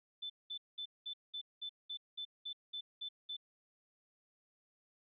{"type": "tone bursts", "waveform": "sine", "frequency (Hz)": 3520, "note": "A7", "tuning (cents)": 0, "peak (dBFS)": -40, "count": 12, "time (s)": [0.22, 3.368], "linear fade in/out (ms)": 10, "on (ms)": 79, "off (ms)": 200, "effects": []}